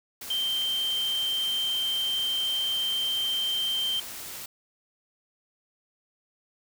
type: tone in noise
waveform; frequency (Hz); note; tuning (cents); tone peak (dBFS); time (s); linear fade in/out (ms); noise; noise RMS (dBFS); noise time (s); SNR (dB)
sine; 3136; G7; 0; -25; 0.3-4; 5; white; -39; 0.21-4.46; +11
effects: none